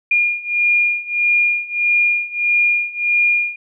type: beating tone pair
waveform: sine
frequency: 2419 / 2420.6 Hz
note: D#7 / D#7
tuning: -49 / -48 cents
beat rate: 1.6 Hz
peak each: -18 / -16 dBFS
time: 0.11-3.56 s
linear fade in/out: 5 ms
effects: none